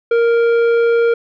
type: tone with tanh clipping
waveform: triangle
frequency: 466.2 Hz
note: A#4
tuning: in tune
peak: -12 dBFS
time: 0.11-1.14 s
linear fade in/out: 5 ms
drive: 14 dB
effects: none